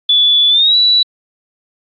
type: tone with pitch glide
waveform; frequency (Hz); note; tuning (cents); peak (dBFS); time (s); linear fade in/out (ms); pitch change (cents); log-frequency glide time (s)
sine; 3449 to 3939; A7 to B7; -35 to -5; -7; 0.09-1.03; 5; +230; 0.49-0.76
effects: AAC 64 kbps